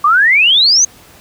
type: exponential sweep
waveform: sine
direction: up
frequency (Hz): 1135 to 6470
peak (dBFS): -6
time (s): 0.04-0.85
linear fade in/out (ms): 5
effects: pink hiss -41 dBFS RMS until 1.2 s + high-pass 60 Hz 12 dB/octave